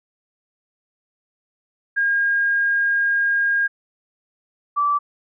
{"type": "tone pair in turn", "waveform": "sine", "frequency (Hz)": [1620, 1160.5], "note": ["G#6", "D6"], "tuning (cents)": [-43, -21], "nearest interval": "tritone", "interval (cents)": 578, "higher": "first", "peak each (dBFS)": -16, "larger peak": "neither", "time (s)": [[1.96, 3.68], [4.76, 4.99]], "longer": "first", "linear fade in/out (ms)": 20, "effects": []}